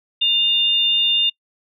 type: tone pair together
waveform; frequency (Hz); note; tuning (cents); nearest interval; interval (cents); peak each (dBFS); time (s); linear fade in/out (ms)
sine; 2812 / 3602; F7 / A7; +11 / +40; major third; 429; -17; 0.21-1.3; 10
effects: noise-tail reverb RT60 0.1 s tail -26 dB re dry